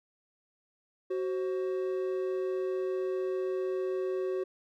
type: tone pair together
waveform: triangle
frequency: 374.6 / 529.8 Hz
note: F#4 / C5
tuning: +21 / +22 cents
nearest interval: tritone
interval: 601 cents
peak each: -28 / -36 dBFS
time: 1.1-4.44 s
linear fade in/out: 10 ms
effects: none